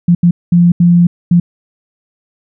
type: tone bursts at uneven times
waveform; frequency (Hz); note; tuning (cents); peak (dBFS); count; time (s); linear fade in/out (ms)
sine; 173.5; F3; -11; -4; 5; 0.08-0.15 / 0.23-0.31 / 0.52-0.72 / 0.8-1.07 / 1.31-1.4; 5
effects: none